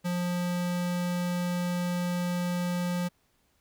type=tone; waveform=square; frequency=176.9 Hz; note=F3; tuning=23 cents sharp; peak=-28 dBFS; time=0.04-3.09 s; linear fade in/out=20 ms; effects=pink hiss -70 dBFS RMS until 3.6 s